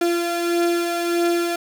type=beating tone pair; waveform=35% pulse; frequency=343.3 / 344.9 Hz; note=F4 / F4; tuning=-30 / -22 cents; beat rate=1.6 Hz; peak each=-18 / -24 dBFS; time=0.01-1.56 s; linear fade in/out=5 ms; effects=none